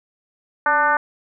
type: tone with frequency modulation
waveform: sine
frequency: 1190 Hz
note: D6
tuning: 22 cents sharp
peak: -14 dBFS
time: 0.66-0.97 s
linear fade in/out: 2 ms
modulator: 304 Hz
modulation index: 1.6
effects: none